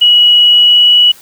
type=tone with pitch glide; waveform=sine; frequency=2919 to 2936 Hz; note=F#7 to F#7; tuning=-24 to -14 cents; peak=-3 dBFS; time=0.01-1.12 s; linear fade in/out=10 ms; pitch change=+10 cents; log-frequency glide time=0.38-0.96 s; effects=white hiss -39 dBFS RMS until 1.21 s